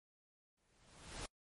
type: noise with exponential growth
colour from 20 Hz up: pink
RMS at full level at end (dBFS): -43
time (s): 0.57-1.26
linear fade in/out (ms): 5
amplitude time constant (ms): 150
effects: noise-tail reverb RT60 0.1 s tail -26 dB re dry + MP3 48 kbps